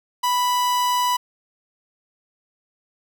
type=tone; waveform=45% pulse; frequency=987.8 Hz; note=B5; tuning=in tune; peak=-18 dBFS; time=0.23-1.17 s; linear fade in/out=10 ms; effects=none